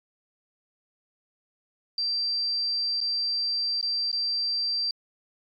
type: tone with dropouts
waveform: sine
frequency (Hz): 4700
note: D8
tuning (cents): +1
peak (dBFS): -24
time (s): 1.98-4.91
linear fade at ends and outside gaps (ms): 2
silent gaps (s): 3.005-3.012 / 3.813-3.827 / 4.116-4.128
effects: MP3 96 kbps